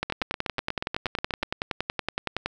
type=two click trains; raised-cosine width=0.3 ms; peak=-12 / -10 dBFS; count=12 / 27; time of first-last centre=0.1-1.429 / 0.03-2.46 s; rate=8.28 / 10.7 Hz; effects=none